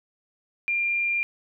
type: tone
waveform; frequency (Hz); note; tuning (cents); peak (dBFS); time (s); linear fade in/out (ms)
sine; 2392; D7; +31; -22; 0.68-1.23; 0
effects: none